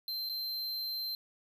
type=tone with dropouts; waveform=square; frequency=4121 Hz; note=C8; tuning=27 cents flat; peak=-35 dBFS; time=0.08-1.15 s; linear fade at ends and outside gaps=1 ms; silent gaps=0.29-0.296 s; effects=none